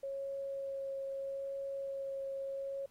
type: tone with vibrato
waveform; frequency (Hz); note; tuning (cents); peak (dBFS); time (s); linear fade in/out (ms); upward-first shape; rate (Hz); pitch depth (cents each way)
sine; 547; C#5; -23; -37; 0.03-2.86; 5; sine; 0.78; 9
effects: pink hiss -70 dBFS RMS until 2.9 s + AAC 48 kbps